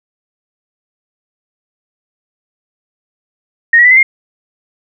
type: tone with pitch steps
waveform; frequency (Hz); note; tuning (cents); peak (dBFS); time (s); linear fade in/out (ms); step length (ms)
sine; 1858 / 1921.3 / 1986.8 / 2054 / 2124; A#6 / B6 / B6 / C7 / C7; -6 / -48 / +10 / -33 / +25; -3; 3.73-4.03; 5; 60
effects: none